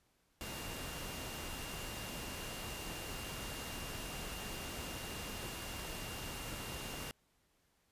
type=tone in noise; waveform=sine; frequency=2794 Hz; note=F7; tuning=in tune; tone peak=-51 dBFS; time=0.41-7.11 s; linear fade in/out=0 ms; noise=pink; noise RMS=-44 dBFS; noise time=0.41-7.11 s; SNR=-10 dB; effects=pink hiss -75 dBFS RMS until 7.91 s + resampled to 32000 Hz

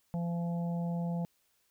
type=harmonic tone; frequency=171 Hz; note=F3; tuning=36 cents flat; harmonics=1 / 3 / 4 / 5; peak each=-31 / -44 / -45 / -48 dBFS; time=0.14-1.25 s; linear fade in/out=0 ms; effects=white hiss -73 dBFS RMS until 1.7 s

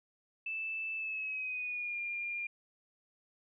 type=tone with pitch glide; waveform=sine; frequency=2637 to 2404 Hz; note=E7 to D7; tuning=0 to +40 cents; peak=-35 dBFS; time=0.46-2.47 s; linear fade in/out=5 ms; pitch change=-160 cents; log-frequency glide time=0.96-1.99 s; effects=none

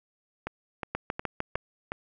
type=two click trains; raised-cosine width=0.5 ms; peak=-14 / -17 dBFS; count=5 / 5; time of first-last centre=0.95-1.555 / 0.47-1.919 s; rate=6.61 / 2.76 Hz; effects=none

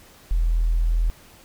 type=tone; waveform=sine; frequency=41.2 Hz; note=E1; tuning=in tune; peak=-16 dBFS; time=0.31-1.1 s; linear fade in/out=0 ms; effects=tanh soft clip ceiling -13 dBFS + pink hiss -50 dBFS RMS until 1.44 s

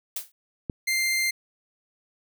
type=noise with exponential decay; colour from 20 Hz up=blue; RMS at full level=-26 dBFS; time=0.16-0.32 s; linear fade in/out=5 ms; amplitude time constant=33 ms
type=click; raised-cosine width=3 ms; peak=-16 dBFS; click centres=0.698 s
type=tone; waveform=sawtooth; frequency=2095 Hz; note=C7; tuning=2 cents sharp; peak=-19 dBFS; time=0.87-1.31 s; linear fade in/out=10 ms
effects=none

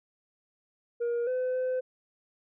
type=tone with pitch steps; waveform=sine; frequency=473.8 / 508 / 511 Hz; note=A#4 / B4 / C5; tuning=+28 / +49 / -41 cents; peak=-24 dBFS; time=1-1.81 s; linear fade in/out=20 ms; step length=270 ms; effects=tanh soft clip ceiling -26 dBFS

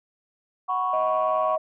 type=chord; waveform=sine; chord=F# suspended fourth; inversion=none; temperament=just; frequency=740 / 986.7 / 1110 Hz; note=F#5 / B5 / C#6; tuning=0 / -2 / +2 cents; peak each=-27 / -30 / -24 dBFS; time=0.68-1.57 s; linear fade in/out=20 ms
type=tone; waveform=sine; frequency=631 Hz; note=D#5; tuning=24 cents sharp; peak=-23 dBFS; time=0.93-1.58 s; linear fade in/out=5 ms
effects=tanh soft clip ceiling -13 dBFS

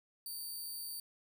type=tone with amplitude modulation; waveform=10% pulse; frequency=4606 Hz; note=D8; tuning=34 cents flat; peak=-33 dBFS; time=0.26-1 s; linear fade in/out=2 ms; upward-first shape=sine; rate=154 Hz; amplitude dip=30%; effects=none

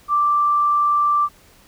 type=tone; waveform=sine; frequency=1174.7 Hz; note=D6; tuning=in tune; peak=-14 dBFS; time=0.08-1.29 s; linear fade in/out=50 ms; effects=pink hiss -51 dBFS RMS until 1.67 s

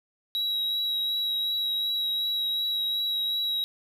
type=tone with vibrato; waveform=triangle; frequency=3866 Hz; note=B7; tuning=38 cents flat; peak=-24 dBFS; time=0.35-3.64 s; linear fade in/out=0 ms; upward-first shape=triangle; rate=2.7 Hz; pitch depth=16 cents each way; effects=none

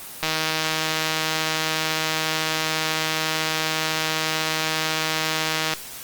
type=click train; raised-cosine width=0.2 ms; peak=-5 dBFS; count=871; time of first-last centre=0.23-5.736 s; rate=158 Hz; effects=white hiss -37 dBFS RMS until 6.03 s + Opus 24 kbps

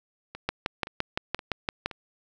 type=two click trains; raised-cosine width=0.3 ms; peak=-22 / -10 dBFS; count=4 / 9; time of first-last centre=0.35-1.913 / 0.49-1.86 s; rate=1.92 / 5.84 Hz; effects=none

